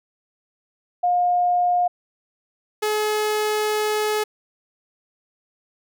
sine / sawtooth tone pair in turn, 712 / 425.5 Hz, F5 / G#4, +33 / +42 cents, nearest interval major sixth, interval 891 cents, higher first, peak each -16 dBFS, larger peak neither, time 1.03-1.88 / 2.82-4.24 s, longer second, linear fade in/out 10 ms, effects none

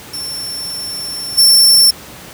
sawtooth tone with level steps, 5410 Hz, E8, 44 cents sharp, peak -19 / -3 dBFS, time 0.13-1.91 s, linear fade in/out 10 ms, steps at 1.37 s, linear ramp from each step 20 ms, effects pink hiss -34 dBFS RMS until 2.33 s + high-pass 80 Hz 12 dB/octave

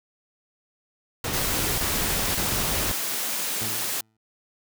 pink noise bursts, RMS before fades -28 dBFS, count 3, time 1.24-2.916 s, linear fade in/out 2 ms, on 540 ms, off 28 ms
white high-pass noise, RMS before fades -28 dBFS, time 1.33-4.01 s, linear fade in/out 5 ms, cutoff 160 Hz, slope 24 dB/octave
20% pulse tone with exponential decay, 110 Hz, A2, in tune, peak -26 dBFS, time 3.61-4.17 s, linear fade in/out 5 ms, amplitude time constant 120 ms
effects none

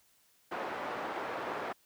pink band-pass noise, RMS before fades -38 dBFS, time 0.51-1.73 s, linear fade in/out 10 ms, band 460 to 1400 Hz, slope 12 dB/octave, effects white hiss -68 dBFS RMS until 1.85 s

